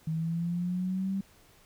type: linear sweep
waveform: sine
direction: up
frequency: 158 to 196 Hz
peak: -28 dBFS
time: 0.07-1.21 s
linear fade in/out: 5 ms
effects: pink hiss -60 dBFS RMS until 1.65 s